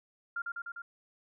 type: tone with echo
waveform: sine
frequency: 1396.9 Hz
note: F6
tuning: in tune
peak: -32 dBFS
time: 0.36-0.42 s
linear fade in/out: 5 ms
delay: 100 ms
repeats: 4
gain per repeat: -2 dB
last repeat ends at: 0.82 s
effects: none